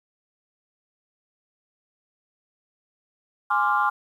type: chord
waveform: sine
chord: D half-diminished seventh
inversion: second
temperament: equal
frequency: 830.6 / 1046.5 / 1174.7 / 1396.9 Hz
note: Ab5 / C6 / D6 / F6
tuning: 0 / 0 / 0 / 0 cents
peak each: -24 dBFS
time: 3.5-3.9 s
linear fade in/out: 10 ms
effects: tanh soft clip ceiling -9 dBFS + 9-bit